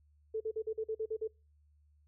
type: tone bursts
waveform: sine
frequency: 440 Hz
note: A4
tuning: in tune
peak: -32 dBFS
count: 9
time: 0.34-1.277 s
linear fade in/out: 10 ms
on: 65 ms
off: 44 ms
effects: noise-tail reverb RT60 0.3 s tail -25 dB re dry + added 74 Hz sine -64 dBFS peak until 2.07 s